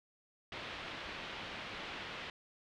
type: low-pass noise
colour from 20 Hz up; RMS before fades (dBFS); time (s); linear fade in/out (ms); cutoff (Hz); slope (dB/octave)
white; -45; 0.52-2.3; 2; 3400; 24
effects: none